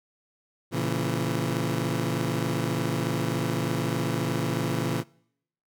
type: chord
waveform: 20% pulse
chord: A# diminished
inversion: none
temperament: just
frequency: 116.54 / 139.85 / 167.82 Hz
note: A#2 / C#3 / E3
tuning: 0 / +16 / +31 cents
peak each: -25 dBFS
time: 0.71-5.04 s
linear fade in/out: 50 ms
effects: noise-tail reverb RT60 0.7 s tail -24 dB re dry